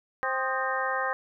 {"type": "harmonic tone with a mistuned harmonic", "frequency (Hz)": 262.8, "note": "C4", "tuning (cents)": 8, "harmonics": [2, 3, 4, 5, 6, 7], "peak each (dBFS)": [-33, -33, -33, -33, -33, -33], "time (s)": [0.23, 1.13], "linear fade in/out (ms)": 0, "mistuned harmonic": 5, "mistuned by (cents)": -95, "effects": []}